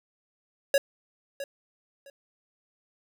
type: tone with echo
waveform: square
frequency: 556 Hz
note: C#5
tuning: 5 cents sharp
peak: -19 dBFS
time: 0.74-0.78 s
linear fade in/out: 2 ms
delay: 660 ms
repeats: 2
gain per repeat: -14 dB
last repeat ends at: 2.1 s
effects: none